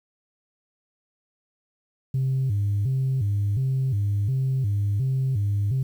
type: tone with vibrato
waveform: sine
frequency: 115.9 Hz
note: A#2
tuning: 10 cents flat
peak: -19 dBFS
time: 2.14-5.83 s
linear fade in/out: 5 ms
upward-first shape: square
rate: 1.4 Hz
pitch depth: 230 cents each way
effects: tanh soft clip ceiling -18 dBFS + 9-bit